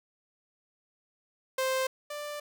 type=tone pair in turn; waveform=sawtooth; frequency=523.3 / 589.9 Hz; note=C5 / D5; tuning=0 / +8 cents; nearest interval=major second; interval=208 cents; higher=second; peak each=-23 / -32 dBFS; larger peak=first; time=1.58-1.87 / 2.1-2.4 s; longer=second; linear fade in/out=5 ms; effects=none